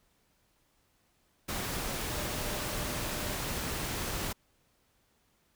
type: tone in noise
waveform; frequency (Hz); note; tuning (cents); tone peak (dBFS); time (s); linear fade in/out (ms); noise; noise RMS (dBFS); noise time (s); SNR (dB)
sine; 600; D5; +37; -45; 2.12-3.33; 10; pink; -35; 1.48-4.33; -13
effects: pink hiss -71 dBFS RMS until 5.55 s